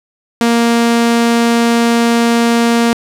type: tone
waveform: sawtooth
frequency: 233.7 Hz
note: A#3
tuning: 5 cents sharp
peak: -5 dBFS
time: 0.41-2.93 s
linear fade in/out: 0 ms
effects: low-pass 10000 Hz 12 dB/octave + 7-bit